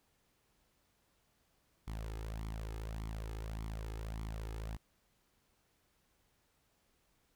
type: tone with flanger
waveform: sawtooth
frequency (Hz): 54.4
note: A1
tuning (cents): -19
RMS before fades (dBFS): -42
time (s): 1.87-4.77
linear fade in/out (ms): 10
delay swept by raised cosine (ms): 0.9 to 2.4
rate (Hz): 1.7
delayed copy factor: +0.6
effects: pink hiss -75 dBFS RMS until 7.35 s